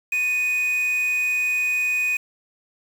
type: tone with quantisation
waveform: triangle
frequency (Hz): 2489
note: D#7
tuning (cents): 0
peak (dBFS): -18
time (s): 0.12-2.17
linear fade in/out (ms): 5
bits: 6
effects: none